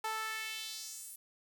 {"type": "tone with high-pass filter sweep", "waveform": "sawtooth", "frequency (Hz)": 439.2, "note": "A4", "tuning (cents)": -3, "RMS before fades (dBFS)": -41, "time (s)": [0.04, 1.16], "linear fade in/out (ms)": 5, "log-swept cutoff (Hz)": [880, 11000], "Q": 2, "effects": []}